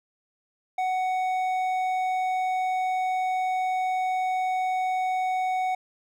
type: tone with hard clipping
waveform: triangle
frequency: 744 Hz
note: F#5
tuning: 9 cents sharp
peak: -25 dBFS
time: 0.78-5.75 s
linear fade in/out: 5 ms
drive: 10 dB
effects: none